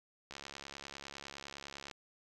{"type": "click train", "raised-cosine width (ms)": 0.2, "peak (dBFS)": -28, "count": 113, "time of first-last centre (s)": [0.31, 1.912], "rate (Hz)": 69.9, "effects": []}